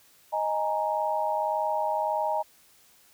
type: chord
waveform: sine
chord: D# suspended fourth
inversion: none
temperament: equal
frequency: 622.3 / 830.6 / 932.3 Hz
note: D#5 / G#5 / A#5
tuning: 0 / 0 / 0 cents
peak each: -29 dBFS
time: 0.32-2.43 s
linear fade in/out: 20 ms
effects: white hiss -59 dBFS RMS until 3.13 s